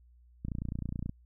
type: click train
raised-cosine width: 5 ms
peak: -23 dBFS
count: 20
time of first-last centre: 0.45-1.094 s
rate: 29.5 Hz
effects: added 60 Hz sine -57 dBFS peak until 1.25 s